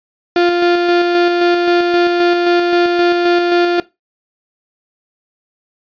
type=tone with tremolo; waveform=35% pulse; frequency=349.2 Hz; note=F4; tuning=in tune; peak=-7 dBFS; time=0.36-3.8 s; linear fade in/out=2 ms; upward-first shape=square; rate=3.8 Hz; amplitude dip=30%; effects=noise-tail reverb RT60 0.2 s tail -18 dB re dry + resampled to 11025 Hz